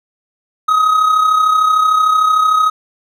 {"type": "tone with amplitude modulation", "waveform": "triangle", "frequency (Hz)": 1263, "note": "D#6", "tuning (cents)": 26, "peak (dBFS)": -5, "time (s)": [0.68, 2.7], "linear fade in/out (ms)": 10, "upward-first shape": "sine", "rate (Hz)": 33.3, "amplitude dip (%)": 50, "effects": []}